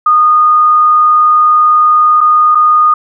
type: tone with dropouts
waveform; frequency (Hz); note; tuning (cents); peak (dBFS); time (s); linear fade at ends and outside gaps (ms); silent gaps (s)
sine; 1229; D#6; -22; -4; 0.06-2.94; 5; 2.207-2.211 / 2.549-2.553
effects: none